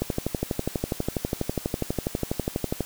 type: click train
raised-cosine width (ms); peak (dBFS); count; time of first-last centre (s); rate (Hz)
2; -11; 35; 0.02-2.807; 12.2
effects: white hiss -41 dBFS RMS until 2.85 s